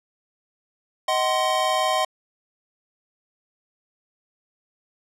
square chord, C diminished, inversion first, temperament just, 627.9 / 753.5 / 1046.5 Hz, Eb5 / Gb5 / C6, +16 / +31 / 0 cents, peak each -25 dBFS, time 1.08-2.05 s, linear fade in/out 5 ms, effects low-pass 9000 Hz 12 dB/octave

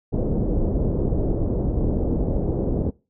pink low-pass noise, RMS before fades -22 dBFS, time 0.12-2.91 s, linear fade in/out 20 ms, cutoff 520 Hz, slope 24 dB/octave, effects noise-tail reverb RT60 0.3 s tail -22 dB re dry

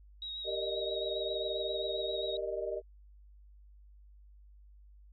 sine tone with vibrato, 3800 Hz, A#7, 33 cents sharp, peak -38 dBFS, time 0.22-2.37 s, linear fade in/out 2 ms, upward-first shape sine, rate 7.5 Hz, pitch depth 23 cents each way
sine chord, Eb major seventh, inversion first, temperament equal with one note detuned, 392 / 466.2 / 601.8 / 622.3 Hz, G4 / Bb4 / D5 / Eb5, 0 / 0 / +42 / 0 cents, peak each -39 dBFS, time 0.44-2.82 s, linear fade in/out 50 ms
effects added 50 Hz sine -54 dBFS peak until 5.12 s

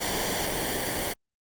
pink noise with comb filter, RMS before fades -29 dBFS, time 0-1.14 s, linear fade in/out 20 ms, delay 0.77 ms, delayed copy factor -0.6, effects Opus 48 kbps

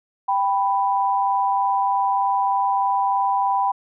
sine tone pair together, 787 / 989.8 Hz, G5 / B5, +7 / +4 cents, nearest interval major third, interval 397 cents, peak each -20 dBFS, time 0.28-3.72 s, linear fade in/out 10 ms, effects none

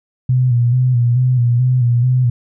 sine tone with vibrato, 123.47 Hz, B2, in tune, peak -10 dBFS, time 0.29-2.3 s, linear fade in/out 5 ms, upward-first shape square, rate 2.3 Hz, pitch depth 50 cents each way, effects none

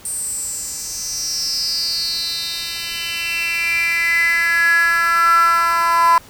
10% pulse tone with high-pass filter sweep, 336.5 Hz, E4, 36 cents sharp, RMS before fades -18 dBFS, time 0.05-6.18 s, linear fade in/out 2 ms, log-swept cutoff 8800 to 1000 Hz, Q 8.2, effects pink hiss -43 dBFS RMS until 6.29 s

